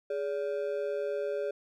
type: ring-modulated tone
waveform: triangle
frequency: 493.9 Hz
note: B4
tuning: in tune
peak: -25 dBFS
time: 0.1-1.51 s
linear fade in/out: 5 ms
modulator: 78.4 Hz
effects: none